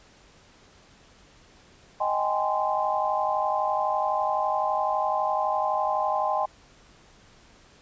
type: chord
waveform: sine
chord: Ab major seventh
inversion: second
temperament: just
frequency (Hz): 623 / 778.7 / 830.6 / 1038.3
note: Eb5 / G5 / Ab5 / C6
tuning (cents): +2 / -12 / 0 / -14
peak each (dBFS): -29 / -28 / -28 / -28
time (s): 2-6.46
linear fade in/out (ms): 10
effects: pink hiss -55 dBFS RMS until 7.81 s + resampled to 16000 Hz